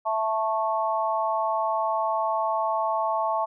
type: chord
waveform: sine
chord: A major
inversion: second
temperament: just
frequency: 660 / 880 / 1100 Hz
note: E5 / A5 / C#6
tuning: +2 / 0 / -14 cents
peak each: -27 / -26 / -28 dBFS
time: 0.05-3.46 s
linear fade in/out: 20 ms
effects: none